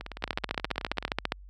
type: two click trains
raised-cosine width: 0.3 ms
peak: -10 / -21 dBFS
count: 17 / 21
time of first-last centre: 0.24-1.321 / 0.01-1.08 s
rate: 14.8 / 18.7 Hz
effects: added 48 Hz sine -36 dBFS peak until 1.49 s + high-pass 80 Hz 12 dB/octave